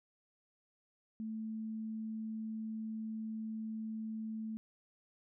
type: tone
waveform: sine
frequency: 220 Hz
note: A3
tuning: in tune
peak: -38 dBFS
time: 1.2-4.57 s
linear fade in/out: 0 ms
effects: none